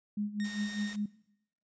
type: tone with tremolo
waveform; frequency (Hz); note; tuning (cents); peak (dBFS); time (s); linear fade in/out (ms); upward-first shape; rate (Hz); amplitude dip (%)
sine; 207.7; G#3; 0; -29; 0.17-1.06; 5; sine; 5; 75
type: tone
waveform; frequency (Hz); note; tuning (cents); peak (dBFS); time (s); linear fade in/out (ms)
sawtooth; 1850; A#6; -14; -38; 0.4-0.93; 0
type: noise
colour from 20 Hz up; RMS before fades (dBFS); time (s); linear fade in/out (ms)
white; -46; 0.44-0.96; 5
effects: noise-tail reverb RT60 0.8 s tail -20 dB re dry + resampled to 16000 Hz